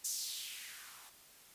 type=noise with band-pass filter sweep; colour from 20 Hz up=violet; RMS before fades=-44 dBFS; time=0.04-1.1 s; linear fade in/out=10 ms; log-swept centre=6800 to 830 Hz; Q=2.4; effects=white hiss -60 dBFS RMS until 1.54 s + resampled to 32000 Hz